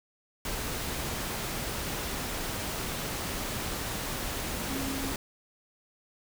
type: tone in noise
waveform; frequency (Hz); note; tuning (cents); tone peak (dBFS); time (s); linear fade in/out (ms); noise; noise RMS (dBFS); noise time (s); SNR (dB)
sine; 270; C#4; -45; -34; 4.7-5.12; 2; pink; -34; 0.45-5.16; -3
effects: none